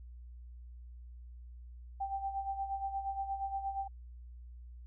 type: tone with tremolo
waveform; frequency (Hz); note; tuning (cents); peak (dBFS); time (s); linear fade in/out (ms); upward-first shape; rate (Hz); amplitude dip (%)
sine; 784; G5; 0; -32; 2-3.88; 10; sine; 8.5; 65
effects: added 60 Hz sine -47 dBFS peak until 4.86 s